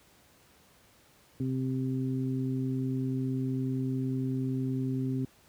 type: harmonic tone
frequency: 130.81 Hz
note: C3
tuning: in tune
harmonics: 1 / 2 / 3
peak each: -31 / -31 / -41 dBFS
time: 1.4-5.25 s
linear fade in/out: 2 ms
effects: pink hiss -61 dBFS RMS until 5.48 s + high-pass 60 Hz 12 dB/octave